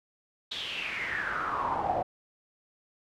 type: noise with band-pass filter sweep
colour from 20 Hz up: brown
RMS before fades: -32 dBFS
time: 0.51-2.03 s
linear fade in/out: 10 ms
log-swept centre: 3700 to 670 Hz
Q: 7.4
effects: none